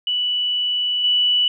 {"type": "tone with level steps", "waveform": "sine", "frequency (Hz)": 2960, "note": "F#7", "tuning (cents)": 0, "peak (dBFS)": [-18, -14], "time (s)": [0.07, 1.48], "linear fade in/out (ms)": 2, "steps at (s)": 1.04, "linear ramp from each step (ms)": 2, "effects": []}